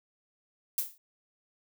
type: noise with exponential decay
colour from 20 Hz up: violet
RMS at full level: -26 dBFS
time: 0.78-0.98 s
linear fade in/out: 2 ms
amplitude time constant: 42 ms
effects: none